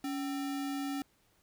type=tone with sample-and-hold; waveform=sine; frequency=280 Hz; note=C#4; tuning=18 cents sharp; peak=-33 dBFS; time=0.04-1.02 s; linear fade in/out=2 ms; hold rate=1050 Hz; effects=pink hiss -70 dBFS RMS until 1.42 s

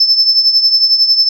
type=tone with tremolo; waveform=sine; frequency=5274 Hz; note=E8; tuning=in tune; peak=-3 dBFS; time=0-1.29 s; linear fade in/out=5 ms; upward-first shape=triangle; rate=11 Hz; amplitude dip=75%; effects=tanh soft clip ceiling -1 dBFS

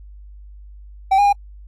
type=tone with pitch steps; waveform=triangle; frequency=772 / 814 / 809 Hz; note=G5 / G#5 / G#5; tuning=-27 / -35 / -46 cents; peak=-9 dBFS; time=1.11-1.329 s; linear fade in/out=10 ms; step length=73 ms; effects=added 50 Hz sine -37 dBFS peak until 1.67 s + AAC 48 kbps

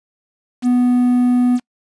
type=tone with quantisation; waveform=triangle; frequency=246.9 Hz; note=B3; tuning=in tune; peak=-9 dBFS; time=0.62-1.6 s; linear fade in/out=50 ms; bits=6; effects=noise-tail reverb RT60 0.1 s tail -26 dB re dry + resampled to 22050 Hz

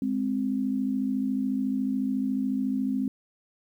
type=tone pair together; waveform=sine; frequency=207.6 / 261.6 Hz; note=G#3 / C4; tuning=0 / 0 cents; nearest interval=major third; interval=400 cents; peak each=-29 / -26 dBFS; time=0.02-3.08 s; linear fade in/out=2 ms; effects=10-bit

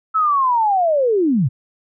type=linear sweep; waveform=sine; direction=down; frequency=1318.5 to 108.5 Hz; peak=-13 dBFS; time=0.14-1.49 s; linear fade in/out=20 ms; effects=none

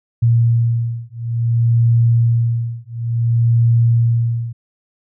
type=beating tone pair; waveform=sine; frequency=116.54 / 117.11 Hz; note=A#2 / A#2; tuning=0 / +8 cents; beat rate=0.57 Hz; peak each=-15 dBFS; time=0.22-4.53 s; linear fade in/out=10 ms; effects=none

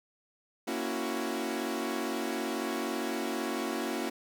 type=chord; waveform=sawtooth; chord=F# dominant seventh; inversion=first; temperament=equal with one note detuned; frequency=233.1 / 277.2 / 332.1 / 370 Hz; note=A#3 / C#4 / E4 / F#4; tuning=0 / 0 / +13 / 0 cents; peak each=-33 dBFS; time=0.67-4.1 s; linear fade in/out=10 ms; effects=none

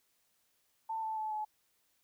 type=tone with pitch steps; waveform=sine; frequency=891 / 878.7 / 866.6 / 854.7 Hz; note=A5 / A5 / A5 / G#5; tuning=+22 / -3 / -27 / +49 cents; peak=-34 dBFS; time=0.89-1.45 s; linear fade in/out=10 ms; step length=140 ms; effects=white hiss -75 dBFS RMS until 2.03 s

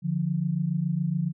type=tone pair together; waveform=sine; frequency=147.46 / 174.61 Hz; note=D3 / F3; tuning=+7 / 0 cents; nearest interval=minor third; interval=293 cents; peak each=-27 / -26 dBFS; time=0.02-1.33 s; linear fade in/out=50 ms; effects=none

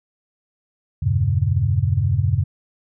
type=chord; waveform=sine; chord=E diminished seventh; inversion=none; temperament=equal with one note detuned; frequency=82.41 / 96.87 / 116.54 / 138.59 Hz; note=E2 / G2 / Bb2 / Db3; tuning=0 / -20 / 0 / 0 cents; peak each=-24 / -19 / -22 / -22 dBFS; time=1.02-2.44 s; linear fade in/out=10 ms; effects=none

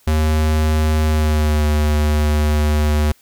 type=tone with pitch glide; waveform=square; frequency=77.6 to 75.26 Hz; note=D#2 to D2; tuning=-4 to +43 cents; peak=-14 dBFS; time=0.07-3.12 s; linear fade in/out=5 ms; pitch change=-53 cents; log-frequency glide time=1.08-1.65 s; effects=white hiss -54 dBFS RMS until 3.21 s

